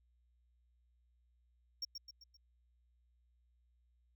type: tone with echo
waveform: triangle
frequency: 5530 Hz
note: F8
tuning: 18 cents flat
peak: -36 dBFS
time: 1.82-1.85 s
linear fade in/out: 5 ms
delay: 130 ms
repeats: 4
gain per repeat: -6 dB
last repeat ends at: 2.37 s
effects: added 60 Hz sine -70 dBFS peak until 4.15 s